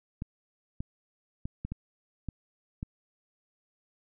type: clicks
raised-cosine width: 5 ms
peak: -22 dBFS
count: 7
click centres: 0.221 / 0.805 / 1.455 / 1.65 / 1.72 / 2.287 / 2.829 s
effects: none